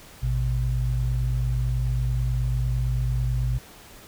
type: tone pair together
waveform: sine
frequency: 55.42 / 124.5 Hz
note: A1 / B2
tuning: +13 / +14 cents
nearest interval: octave + major second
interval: 1401 cents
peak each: -24 dBFS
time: 0.22-3.59 s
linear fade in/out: 20 ms
effects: pink hiss -47 dBFS RMS until 4.07 s